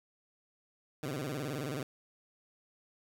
15% pulse tone with vibrato, 140 Hz, C#3, 18 cents sharp, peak -29 dBFS, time 1.03-1.83 s, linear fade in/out 2 ms, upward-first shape square, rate 19 Hz, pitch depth 150 cents each way, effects 11-bit

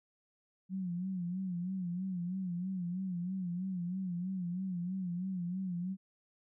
sine tone with vibrato, 181.8 Hz, F#3, 30 cents flat, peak -34 dBFS, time 0.69-5.97 s, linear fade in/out 50 ms, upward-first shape sine, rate 3.1 Hz, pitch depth 91 cents each way, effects none

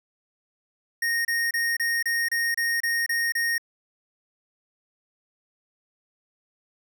square tone bursts, 1857 Hz, A#6, 7 cents flat, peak -23 dBFS, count 10, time 1.02-3.581 s, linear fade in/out 5 ms, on 230 ms, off 29 ms, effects none

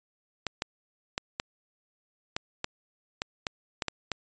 clicks, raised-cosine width 0.2 ms, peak -12 dBFS, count 11, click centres 0.467 / 0.621 / 1.179 / 1.399 / 2.365 / 2.644 / 3.219 / 3.468 / 3.822 / 3.883 / 4.117 s, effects resampled to 16000 Hz

